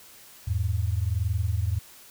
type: tone pair together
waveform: sine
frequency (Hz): 83.52 / 104.9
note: E2 / G#2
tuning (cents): +23 / +18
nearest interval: major third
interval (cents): 395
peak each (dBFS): -26 / -26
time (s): 0.47-1.79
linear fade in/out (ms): 10
effects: white hiss -50 dBFS RMS until 2.1 s